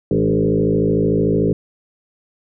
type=tone with frequency modulation; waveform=sine; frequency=293.7 Hz; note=D4; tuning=in tune; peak=-13 dBFS; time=0.11-1.53 s; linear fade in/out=2 ms; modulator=53.4 Hz; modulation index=3.4; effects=none